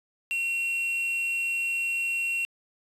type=tone with quantisation; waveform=triangle; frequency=2737 Hz; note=F7; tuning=36 cents flat; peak=-24 dBFS; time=0.31-2.45 s; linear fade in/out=0 ms; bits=7; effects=resampled to 32000 Hz